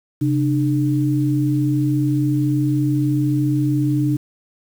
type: tone pair together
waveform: sine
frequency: 134.06 / 300.2 Hz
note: C3 / D4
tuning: +42 / +38 cents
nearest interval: octave + major second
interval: 1396 cents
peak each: -18 dBFS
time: 0.21-4.17 s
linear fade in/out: 10 ms
effects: 7-bit